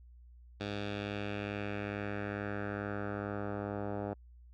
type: tone with low-pass filter sweep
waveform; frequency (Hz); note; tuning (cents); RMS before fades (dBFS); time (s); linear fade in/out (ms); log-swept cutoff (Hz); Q
10% pulse; 102.3; G#2; -26; -38; 0.6-4.14; 10; 3800 to 890; 2.1
effects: added 60 Hz sine -53 dBFS peak until 4.53 s